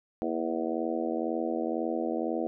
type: harmonic tone with a mistuned harmonic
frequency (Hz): 82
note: E2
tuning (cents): -9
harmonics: 3 / 4 / 5 / 6 / 7 / 8 / 9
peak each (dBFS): -35 / -32 / -38 / -35 / -39 / -37 / -39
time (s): 0.22-2.47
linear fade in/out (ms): 0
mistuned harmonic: 3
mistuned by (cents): -65
effects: none